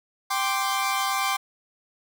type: chord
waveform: sawtooth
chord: G suspended fourth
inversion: none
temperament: equal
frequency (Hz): 784 / 1046.5 / 1174.7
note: G5 / C6 / D6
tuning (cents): 0 / 0 / 0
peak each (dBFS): -24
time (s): 0.3-1.37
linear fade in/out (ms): 10
effects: none